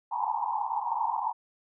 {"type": "band-pass noise", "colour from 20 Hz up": "pink", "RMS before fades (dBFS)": -30, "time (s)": [0.11, 1.33], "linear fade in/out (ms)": 20, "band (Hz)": [820, 1000], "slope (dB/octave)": 96, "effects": []}